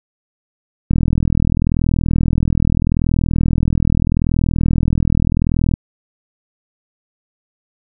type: click train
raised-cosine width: 5 ms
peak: -3 dBFS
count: 198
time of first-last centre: 0.91-5.738 s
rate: 40.8 Hz
effects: none